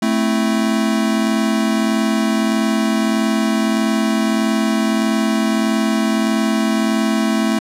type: chord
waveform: square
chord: A minor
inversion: none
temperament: equal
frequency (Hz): 220 / 261.6 / 329.6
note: A3 / C4 / E4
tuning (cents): 0 / 0 / 0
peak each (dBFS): -17 / -22 / -23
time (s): 0.02-7.59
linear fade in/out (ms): 5
effects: low-pass 11000 Hz 12 dB/octave